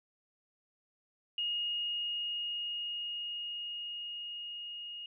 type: tone with level ramp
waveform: sine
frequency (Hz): 2863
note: F7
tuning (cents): +42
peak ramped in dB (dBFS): -31 to -41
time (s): 1.38-5.06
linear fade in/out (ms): 2
effects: none